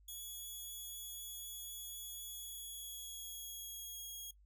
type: tone with pitch glide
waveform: 5% pulse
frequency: 3376 to 3293 Hz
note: G#7 to G#7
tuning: +28 to -15 cents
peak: -38 dBFS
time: 0.08-4.31 s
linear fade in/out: 5 ms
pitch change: -43 cents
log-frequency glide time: 2.35-4.05 s
effects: noise-tail reverb RT60 0.1 s tail -18 dB re dry + added 50 Hz sine -62 dBFS peak until 4.45 s

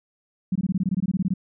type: tone bursts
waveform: sine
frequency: 186.6 Hz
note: F#3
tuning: 15 cents sharp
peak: -19 dBFS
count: 15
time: 0.52-1.339 s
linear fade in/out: 5 ms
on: 35 ms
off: 21 ms
effects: none

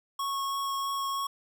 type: tone with vibrato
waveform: square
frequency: 1100 Hz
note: C#6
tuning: 14 cents flat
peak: -30 dBFS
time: 0.19-1.27 s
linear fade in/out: 5 ms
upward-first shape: triangle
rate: 3.1 Hz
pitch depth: 10 cents each way
effects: none

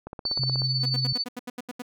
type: click train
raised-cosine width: 1 ms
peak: -22 dBFS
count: 10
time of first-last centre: 0.07-0.619 s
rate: 16.4 Hz
type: tone with tremolo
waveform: sine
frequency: 4503 Hz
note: C#8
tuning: 26 cents sharp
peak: -22 dBFS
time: 0.25-1.24 s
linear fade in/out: 5 ms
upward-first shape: triangle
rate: 18 Hz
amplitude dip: 70%
type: tone with vibrato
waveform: sine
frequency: 130.81 Hz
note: C3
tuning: in tune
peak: -26 dBFS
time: 0.39-1.13 s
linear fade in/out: 5 ms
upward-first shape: square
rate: 12 Hz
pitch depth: 9 cents each way
type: tone bursts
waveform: sawtooth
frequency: 246.5 Hz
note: B3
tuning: 3 cents flat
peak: -28 dBFS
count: 10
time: 0.83-1.821 s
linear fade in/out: 5 ms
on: 28 ms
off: 79 ms
effects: none

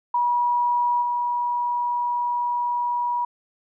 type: tone with level steps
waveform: sine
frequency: 966 Hz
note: B5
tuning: 39 cents flat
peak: -18 / -21 dBFS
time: 0.14-3.25 s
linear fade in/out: 5 ms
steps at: 1.01 s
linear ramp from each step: 20 ms
effects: none

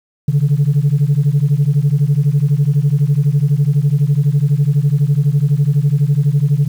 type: beating tone pair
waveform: sine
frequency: 137.9 / 149.9 Hz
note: C#3 / D3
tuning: -9 / +36 cents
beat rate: 12 Hz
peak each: -12 dBFS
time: 0.28-6.68 s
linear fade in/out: 5 ms
effects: tanh soft clip ceiling -6 dBFS + 7-bit

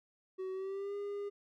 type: tone with pitch glide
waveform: triangle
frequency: 376.4 to 405.8 Hz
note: F#4 to G#4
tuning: +30 to -40 cents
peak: -35 dBFS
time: 0.38-1.3 s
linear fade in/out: 20 ms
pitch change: +130 cents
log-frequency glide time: 0.52-0.95 s
effects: none

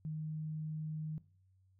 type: tone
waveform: sine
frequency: 155.3 Hz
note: D#3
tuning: 3 cents flat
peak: -37 dBFS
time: 0.05-1.18 s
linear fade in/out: 0 ms
effects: noise-tail reverb RT60 0.4 s tail -18 dB re dry + added 94 Hz sine -66 dBFS peak until 1.79 s

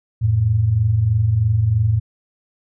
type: tone pair together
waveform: sine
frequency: 87.9 / 111.01 Hz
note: F2 / A2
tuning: +12 / +16 cents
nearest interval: major third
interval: 404 cents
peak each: -21 / -14 dBFS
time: 0.21-2 s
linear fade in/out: 20 ms
effects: none

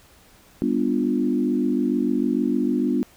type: chord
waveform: sine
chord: G dominant seventh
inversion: none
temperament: equal with one note detuned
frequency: 200.7 / 246.9 / 293.7 / 349.2 Hz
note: G3 / B3 / D4 / F4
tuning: +41 / 0 / 0 / 0 cents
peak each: -27 / -22 / -24 / -27 dBFS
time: 0.62-3.03 s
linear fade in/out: 0 ms
effects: pink hiss -53 dBFS RMS until 3.16 s

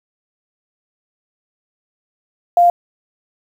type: tone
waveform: sine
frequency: 698 Hz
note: F5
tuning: 1 cent flat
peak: -7 dBFS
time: 2.57-2.7 s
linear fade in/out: 2 ms
effects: 7-bit

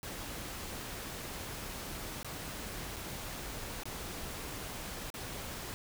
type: noise with dropouts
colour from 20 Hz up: pink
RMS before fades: -42 dBFS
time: 0.03-5.74 s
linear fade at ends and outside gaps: 0 ms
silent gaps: 2.23-2.246 / 2.962-2.966 / 3.834-3.855 / 5.102-5.141 s
effects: none

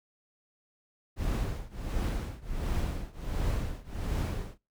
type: noise with tremolo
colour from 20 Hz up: brown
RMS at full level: -28 dBFS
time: 1.16-4.58 s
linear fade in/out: 50 ms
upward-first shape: triangle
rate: 1.4 Hz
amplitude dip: 95%
effects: noise-tail reverb RT60 0.3 s tail -26 dB re dry

